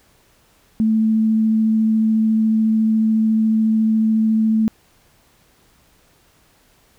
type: tone with vibrato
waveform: sine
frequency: 220 Hz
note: A3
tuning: in tune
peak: -13 dBFS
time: 0.8-4.68 s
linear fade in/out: 0 ms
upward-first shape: sine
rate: 14 Hz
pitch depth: 8 cents each way
effects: pink hiss -56 dBFS RMS until 6.98 s